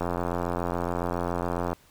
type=click train; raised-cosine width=1 ms; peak=-14 dBFS; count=151; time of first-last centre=0.01-1.73 s; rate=87.2 Hz; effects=pink hiss -58 dBFS RMS until 1.9 s